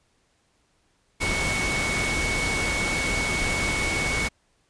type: tone in noise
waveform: sine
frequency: 2217 Hz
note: C#7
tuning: in tune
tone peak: -26 dBFS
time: 1.2-4.29 s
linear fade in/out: 20 ms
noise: pink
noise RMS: -27 dBFS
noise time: 1.2-4.29 s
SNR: -2 dB
effects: pink hiss -67 dBFS RMS until 4.69 s + resampled to 22050 Hz